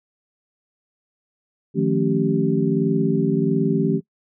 sine tone cluster, 154.5 / 175.8 / 217.5 / 273.9 / 388.1 Hz, D#3 / F3 / A3 / C#4 / G4, -12 / +12 / -20 / -21 / -17 cents, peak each -23 dBFS, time 1.74-4.01 s, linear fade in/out 50 ms, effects noise-tail reverb RT60 0.1 s tail -22 dB re dry

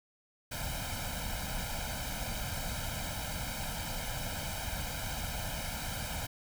pink noise with comb filter, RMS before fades -37 dBFS, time 0.51-6.27 s, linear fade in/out 10 ms, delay 1.3 ms, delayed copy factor +0.95, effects none

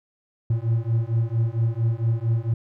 triangle beating tone pair, 112.5 / 116.9 Hz, A2 / A#2, +39 / +5 cents, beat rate 4.4 Hz, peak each -21 dBFS, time 0.5-2.54 s, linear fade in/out 5 ms, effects none

